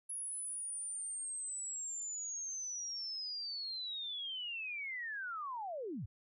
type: linear sweep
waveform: sine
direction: down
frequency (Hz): 10548 to 77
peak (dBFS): -39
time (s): 0.09-6.06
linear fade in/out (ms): 10
effects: none